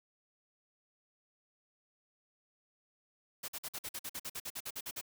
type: noise bursts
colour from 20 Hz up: white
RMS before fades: -41 dBFS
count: 16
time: 3.43-5.013 s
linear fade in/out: 10 ms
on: 53 ms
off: 49 ms
effects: none